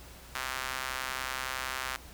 sawtooth tone with high-pass filter, 130.81 Hz, C3, in tune, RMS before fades -36 dBFS, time 0.35-1.96 s, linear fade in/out 0 ms, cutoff 1300 Hz, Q 1.3, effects added 60 Hz sine -51 dBFS peak until 2.13 s + pink hiss -51 dBFS RMS until 2.13 s

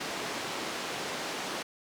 pink band-pass noise, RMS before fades -36 dBFS, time 0-1.63 s, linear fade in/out 10 ms, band 290 to 6100 Hz, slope 12 dB/octave, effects none

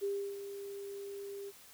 sine tone with ADSR envelope, 399.5 Hz, G4, 33 cents sharp, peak -31 dBFS, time 0.01-1.52 s, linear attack 28 ms, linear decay 320 ms, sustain -10 dB, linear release 37 ms, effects white hiss -57 dBFS RMS until 1.73 s

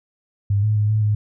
sine tone with pitch steps, 100.9 / 107 / 105 / 107.9 / 105.3 Hz, G#2 / A2 / G#2 / A2 / G#2, -49 / -48 / +19 / -33 / +24 cents, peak -15 dBFS, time 0.5-1.15 s, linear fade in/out 5 ms, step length 130 ms, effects none

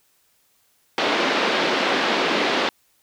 pink band-pass noise, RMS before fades -21 dBFS, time 0.98-2.69 s, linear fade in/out 0 ms, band 260 to 4200 Hz, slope 24 dB/octave, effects white hiss -63 dBFS RMS until 3.02 s

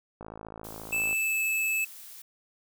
click train, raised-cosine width 1 ms, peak -27 dBFS, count 51, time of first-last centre 0.21-1.129 s, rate 54.4 Hz
blue noise, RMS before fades -46 dBFS, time 0.64-2.22 s, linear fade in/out 5 ms
square tone with pitch glide, 2629 to 2611 Hz, E7 to E7, -5 to -17 cents, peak -26 dBFS, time 0.92-1.85 s, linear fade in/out 10 ms, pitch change -12 cents, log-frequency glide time 1.16-1.42 s
effects none

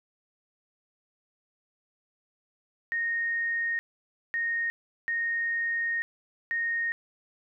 sine tone bursts at uneven times, 1855 Hz, A#6, 9 cents flat, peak -26 dBFS, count 4, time 2.92-3.79 / 4.34-4.7 / 5.08-6.02 / 6.51-6.92 s, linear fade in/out 0 ms, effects none

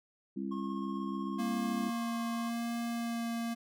harmonic tone, 67 Hz, C2, 42 cents sharp, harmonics 3 / 4 / 5, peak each -37 / -39 / -41 dBFS, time 0.36-1.9 s, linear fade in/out 10 ms
triangle tone with tremolo, 1081 Hz, C#6, 44 cents flat, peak -39 dBFS, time 0.51-2.5 s, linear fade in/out 10 ms, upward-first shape sine, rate 16 Hz, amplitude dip 30%
square tone with vibrato, 233.1 Hz, A#3, in tune, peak -34 dBFS, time 1.38-3.55 s, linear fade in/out 20 ms, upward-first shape sine, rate 0.88 Hz, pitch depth 9 cents each way
effects none

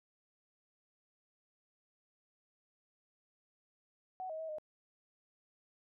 sine tone with pitch steps, 746 / 633 / 642 / 615 Hz, F#5 / D#5 / E5 / D#5, +14 / +30 / -46 / -20 cents, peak -39 dBFS, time 4.2-4.584 s, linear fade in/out 0 ms, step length 96 ms, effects none

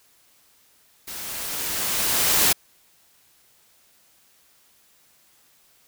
white noise with level ramp, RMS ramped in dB -35 to -17 dBFS, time 1.07-2.53 s, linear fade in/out 10 ms, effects white hiss -59 dBFS RMS until 5.87 s

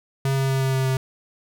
square tone with pitch steps, 135.5 / 134.72 / 133.94 / 133.17 / 132.41 / 131.64 Hz, C#3 / C#3 / C3 / C3 / C3 / C3, -39 / -49 / +41 / +31 / +21 / +11 cents, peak -20 dBFS, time 0.25-0.97 s, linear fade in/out 2 ms, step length 120 ms, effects none

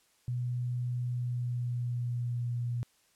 sine tone with pitch glide, 123 to 120.4 Hz, B2 to B2, -7 to -44 cents, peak -30 dBFS, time 0.28-2.83 s, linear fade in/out 0 ms, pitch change -37 cents, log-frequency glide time 1.02-2.5 s, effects white hiss -68 dBFS RMS until 3.15 s + low-pass 11000 Hz 12 dB/octave

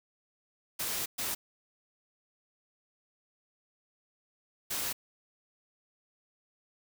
white noise bursts at uneven times, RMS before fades -34 dBFS, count 3, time 0.79-1.06 / 1.18-1.35 / 4.7-4.93 s, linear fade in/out 10 ms, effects none

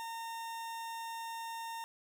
40% pulse tone, 915 Hz, A#5, 32 cents flat, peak -39 dBFS, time 0-1.84 s, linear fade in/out 0 ms, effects none

